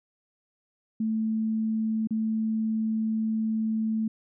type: tone with dropouts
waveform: sine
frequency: 220.3 Hz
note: A3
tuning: 2 cents sharp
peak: -24 dBFS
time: 1-4.08 s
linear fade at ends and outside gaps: 5 ms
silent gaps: 2.073-2.107 s
effects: none